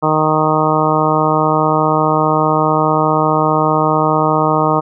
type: harmonic tone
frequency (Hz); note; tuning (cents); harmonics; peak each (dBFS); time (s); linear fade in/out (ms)
155.2; D#3; -4; 1 / 2 / 3 / 4 / 5 / 6 / 7 / 8; -19 / -19 / -19 / -19 / -19 / -19 / -19 / -19; 0.02-4.81; 20
effects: none